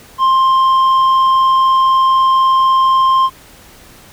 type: tone with tanh clipping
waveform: sine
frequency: 1054 Hz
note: C6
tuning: 12 cents sharp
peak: -9 dBFS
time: 0.18-3.3 s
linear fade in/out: 50 ms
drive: 5 dB
effects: pink hiss -41 dBFS RMS until 4.12 s